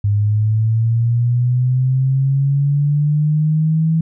sine linear sweep, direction up, 101.4 to 162.7 Hz, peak -12 dBFS, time 0.04-4.01 s, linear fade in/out 5 ms, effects none

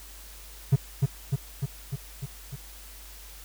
triangle tone with echo, 135.9 Hz, C#3, 34 cents flat, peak -13 dBFS, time 0.72-0.76 s, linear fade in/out 10 ms, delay 300 ms, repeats 6, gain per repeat -3 dB, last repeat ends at 2.56 s, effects added 50 Hz sine -46 dBFS peak until 3.44 s + white hiss -48 dBFS RMS until 3.44 s

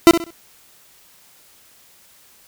40% pulse tone with echo, 336.4 Hz, E4, 35 cents sharp, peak -3 dBFS, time 0.07-0.11 s, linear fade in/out 0 ms, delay 65 ms, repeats 3, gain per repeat -11 dB, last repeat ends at 0.305 s, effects white hiss -51 dBFS RMS until 2.47 s

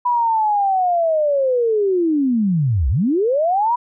sine linear two-way sweep, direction down then up, 987.8 to 58.27 to 987.8 Hz, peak -14 dBFS, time 0.05-3.76 s, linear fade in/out 10 ms, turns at 2.89 s, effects none

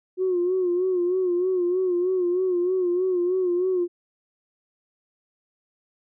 sine tone with vibrato, 362.3 Hz, F#4, 36 cents flat, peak -19 dBFS, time 0.17-3.88 s, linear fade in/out 50 ms, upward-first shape sine, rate 3.2 Hz, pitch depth 64 cents each way, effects tanh soft clip ceiling -15 dBFS

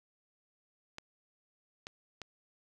clicks, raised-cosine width 0.2 ms, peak -25 dBFS, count 3, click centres 0.984 / 1.869 / 2.217 s, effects none

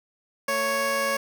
15% pulse tone pair together, 225.5 / 554.4 Hz, A3 / C#5, +43 / 0 cents, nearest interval octave + major third, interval 1557 cents, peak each -28 / -17 dBFS, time 0.48-1.17 s, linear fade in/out 5 ms, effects none

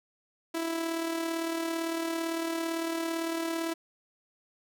sawtooth tone with amplitude modulation, 330 Hz, E4, 2 cents sharp, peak -24 dBFS, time 0.54-3.74 s, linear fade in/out 10 ms, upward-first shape sine, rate 37.8 Hz, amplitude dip 45%, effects none

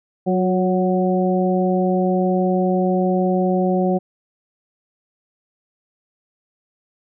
harmonic tone with a mistuned harmonic, 185 Hz, F#3, in tune, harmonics 1 / 2 / 3 / 4, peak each -18 / -21 / -23 / -24 dBFS, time 0.26-3.99 s, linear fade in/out 20 ms, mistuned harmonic 2, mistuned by -29 cents, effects none

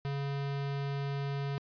square tone, 140 Hz, C#3, 18 cents sharp, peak -33 dBFS, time 0.05-1.58 s, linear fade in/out 0 ms, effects resampled to 11025 Hz

